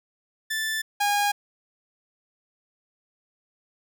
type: tone pair in turn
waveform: sawtooth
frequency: 1760 / 817.8 Hz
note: A6 / G#5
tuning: 0 / -27 cents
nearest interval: octave + minor second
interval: 1327 cents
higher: first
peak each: -22 / -17 dBFS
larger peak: second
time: 0.5-0.82 / 1-1.32 s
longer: neither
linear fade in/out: 10 ms
effects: none